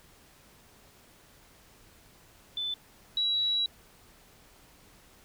sine tone pair in turn, 3512 / 3899 Hz, A7 / B7, -4 / -23 cents, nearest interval major second, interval 181 cents, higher second, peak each -30 / -25 dBFS, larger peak second, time 2.57-2.74 / 3.17-3.66 s, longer second, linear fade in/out 2 ms, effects pink hiss -58 dBFS RMS until 5.24 s

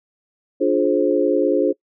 sine chord, D half-diminished seventh, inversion none, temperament just, 293.7 / 352.4 / 422.9 / 528.6 Hz, D4 / F4 / Ab4 / C5, 0 / +16 / +31 / +18 cents, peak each -20 dBFS, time 0.6-1.73 s, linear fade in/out 20 ms, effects noise-tail reverb RT60 0.1 s tail -24 dB re dry

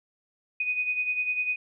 sine beating tone pair, 2489 / 2499 Hz, D#7 / D#7, 0 / +7 cents, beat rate 10 Hz, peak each -26 / -33 dBFS, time 0.6-1.56 s, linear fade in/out 5 ms, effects none

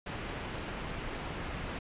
pink low-pass noise, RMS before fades -39 dBFS, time 0.06-1.79 s, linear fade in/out 5 ms, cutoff 3200 Hz, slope 24 dB/octave, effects resampled to 8000 Hz

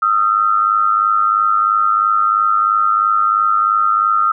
sine tone pair together, 1244.5 / 1347.5 Hz, D#6 / E6, 0 / +38 cents, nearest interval minor second, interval 138 cents, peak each -14 dBFS, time 0.02-4.32 s, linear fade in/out 5 ms, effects none

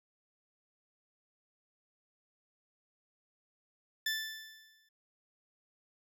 20% pulse tone with exponential decay, 1760 Hz, A6, in tune, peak -25 dBFS, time 4.06-4.89 s, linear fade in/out 5 ms, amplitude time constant 180 ms, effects none

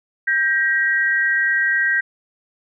sine tone pair together, 1582 / 1898.2 Hz, G6 / A#6, +15 / +31 cents, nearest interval minor third, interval 316 cents, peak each -18 dBFS, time 0.27-2.01 s, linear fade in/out 10 ms, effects none

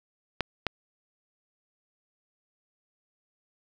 clicks, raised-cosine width 0.3 ms, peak -10 dBFS, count 2, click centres 0.407 / 0.667 s, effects none

